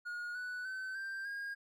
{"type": "tone with pitch steps", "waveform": "triangle", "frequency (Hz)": [1438, 1482.7, 1528.8, 1576.3, 1625.3], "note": ["F#6", "F#6", "G6", "G6", "G#6"], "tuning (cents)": [-50, 3, -44, 9, -38], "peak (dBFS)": -37, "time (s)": [0.05, 1.55], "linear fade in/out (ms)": 20, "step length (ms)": 300, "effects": []}